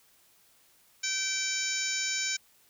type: harmonic tone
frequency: 773 Hz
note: G5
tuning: 24 cents flat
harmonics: 2 / 3 / 4 / 5 / 6 / 7 / 8 / 9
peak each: -38 / -35 / -42 / -39 / -41 / -36 / -37 / -34 dBFS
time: 1.03-2.37 s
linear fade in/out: 10 ms
effects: white hiss -63 dBFS RMS until 2.69 s